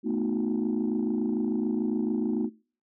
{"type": "chord", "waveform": "sine", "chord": "B dominant seventh", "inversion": "third", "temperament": "equal with one note detuned", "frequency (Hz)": [220, 246.9, 311.1, 364.1], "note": ["A3", "B3", "D#4", "F#4"], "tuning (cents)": [0, 0, 0, -28], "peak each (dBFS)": [-28, -29, -30, -32], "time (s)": [0.03, 2.5], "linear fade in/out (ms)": 50, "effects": ["noise-tail reverb RT60 0.4 s tail -24 dB re dry", "tanh soft clip ceiling -19 dBFS"]}